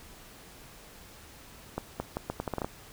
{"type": "accelerating click train", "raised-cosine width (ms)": 1, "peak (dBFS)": -17, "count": 10, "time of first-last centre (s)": [1.78, 2.646], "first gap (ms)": 220, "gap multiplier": 0.77, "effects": ["pink hiss -51 dBFS RMS until 2.92 s"]}